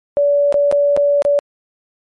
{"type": "tone with dropouts", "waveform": "sine", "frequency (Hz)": 574, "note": "D5", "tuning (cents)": -40, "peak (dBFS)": -10, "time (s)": [0.17, 1.39], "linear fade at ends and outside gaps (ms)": 0, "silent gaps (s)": [[0.525, 0.542], [0.714, 0.725], [0.965, 0.974], [1.221, 1.25]], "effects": ["MP3 48 kbps"]}